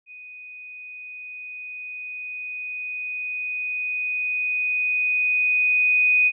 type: tone with level ramp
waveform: sine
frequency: 2489 Hz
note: D#7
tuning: in tune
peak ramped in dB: -39 to -14 dBFS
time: 0.06-6.32 s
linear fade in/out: 50 ms
effects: none